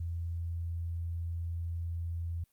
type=tone; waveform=sine; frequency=84.4 Hz; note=E2; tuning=41 cents sharp; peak=-33 dBFS; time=0-2.44 s; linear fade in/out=5 ms; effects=white hiss -74 dBFS RMS until 2.52 s + Opus 48 kbps